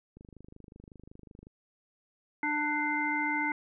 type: click train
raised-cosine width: 3 ms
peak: -37 dBFS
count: 34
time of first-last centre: 0.17-1.469 s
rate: 25.4 Hz
type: harmonic tone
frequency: 297.7 Hz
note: D4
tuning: 24 cents sharp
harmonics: 1 / 3 / 5 / 7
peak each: -34 / -33 / -36 / -31 dBFS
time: 2.43-3.52 s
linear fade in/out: 2 ms
effects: none